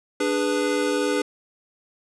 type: chord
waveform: square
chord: G# diminished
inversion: second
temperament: equal with one note detuned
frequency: 293.7 / 410.8 / 493.9 Hz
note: D4 / G#4 / B4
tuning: 0 / -19 / 0 cents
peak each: -26 dBFS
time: 0.2-1.22 s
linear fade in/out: 5 ms
effects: resampled to 24000 Hz